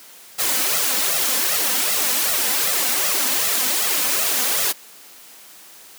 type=noise with flanger; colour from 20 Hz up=white; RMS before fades=-20 dBFS; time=0.38-4.73 s; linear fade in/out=20 ms; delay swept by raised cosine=1.5 to 4 ms; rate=2.6 Hz; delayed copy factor=+0.8; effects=white hiss -44 dBFS RMS until 5.98 s + high-pass 200 Hz 12 dB/octave